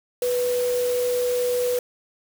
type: tone in noise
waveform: sine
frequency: 492.6 Hz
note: B4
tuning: 5 cents flat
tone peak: -20 dBFS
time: 0.22-1.79 s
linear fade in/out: 2 ms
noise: white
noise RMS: -34 dBFS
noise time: 0.22-1.79 s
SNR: +11 dB
effects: none